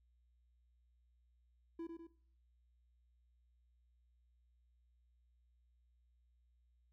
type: tone with echo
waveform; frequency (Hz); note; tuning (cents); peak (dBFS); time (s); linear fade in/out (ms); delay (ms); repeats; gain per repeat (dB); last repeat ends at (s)
triangle; 332.7; E4; +16; -40; 1.79-1.87; 5; 100; 2; -5; 2.07
effects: noise-tail reverb RT60 0.5 s tail -17 dB re dry + added 60 Hz sine -70 dBFS peak until 6.92 s